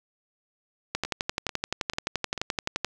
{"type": "two click trains", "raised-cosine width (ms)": 0.2, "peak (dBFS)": [-9, -16], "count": [23, 4], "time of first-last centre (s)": [[0.95, 2.847], [1.05, 2.377]], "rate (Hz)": [11.6, 2.26], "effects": []}